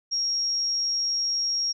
sine tone, 5588 Hz, F8, in tune, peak -23 dBFS, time 0.11-1.73 s, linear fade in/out 20 ms, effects none

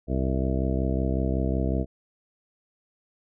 harmonic tone, 65.41 Hz, C2, in tune, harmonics 1 / 2 / 3 / 4 / 5 / 6 / 7 / 9 / 10, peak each -26 / -30 / -31 / -32 / -33 / -37 / -35 / -39 / -36 dBFS, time 0.07-1.86 s, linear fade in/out 50 ms, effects none

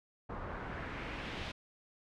pink noise with low-pass filter sweep, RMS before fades -42 dBFS, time 0.29-1.52 s, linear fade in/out 10 ms, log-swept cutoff 1100 to 3500 Hz, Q 1.6, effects none

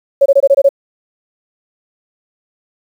sine tone bursts, 554.4 Hz, C#5, in tune, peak -4 dBFS, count 7, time 0.21-0.691 s, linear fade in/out 10 ms, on 49 ms, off 23 ms, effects 7-bit

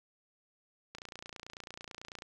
click train, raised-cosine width 0.2 ms, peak -27 dBFS, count 38, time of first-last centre 0.95-2.221 s, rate 29.1 Hz, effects none

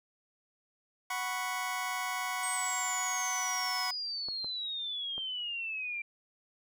25% pulse chord, F# suspended fourth, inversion none, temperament just, 740 / 986.7 / 1110 Hz, F#5 / B5 / C#6, 0 / -2 / +2 cents, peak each -34 dBFS, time 1.1-3.91 s, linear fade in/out 5 ms
sine exponential sweep, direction down, 8460 to 2349 Hz, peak -34 dBFS, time 2.43-6.02 s, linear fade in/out 5 ms
clicks, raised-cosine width 1 ms, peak -32 dBFS, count 3, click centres 4.286 / 4.445 / 5.18 s
effects none

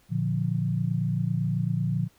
sine chord, Bb major, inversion none, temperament equal, 116.54 / 146.83 / 174.61 Hz, Bb2 / D3 / F3, 0 / 0 / 0 cents, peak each -28 dBFS, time 0.09-2.09 s, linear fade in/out 50 ms, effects pink hiss -62 dBFS RMS until 2.18 s

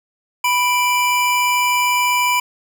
square tone pair together, 987.6 / 2349 Hz, B5 / D7, 0 / 0 cents, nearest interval octave + minor third, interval 1500 cents, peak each -17 / -19 dBFS, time 0.44-2.4 s, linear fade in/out 5 ms, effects none

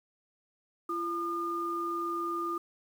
sine tone pair together, 340.4 / 1213 Hz, F4 / D#6, -44 / -44 cents, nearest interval octave + minor seventh, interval 2200 cents, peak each -35 / -32 dBFS, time 0.89-2.58 s, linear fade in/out 5 ms, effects 9-bit

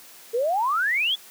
sine exponential sweep, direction up, 442.9 to 3520 Hz, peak -20 dBFS, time 0.33-1.16 s, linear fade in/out 20 ms, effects white hiss -47 dBFS RMS until 1.3 s + high-pass 200 Hz 12 dB/octave

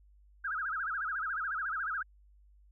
sine tone with vibrato, 1434 Hz, F6, 45 cents sharp, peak -32 dBFS, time 0.44-2.03 s, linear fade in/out 10 ms, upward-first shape sine, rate 14 Hz, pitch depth 230 cents each way, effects added 50 Hz sine -58 dBFS peak until 2.71 s

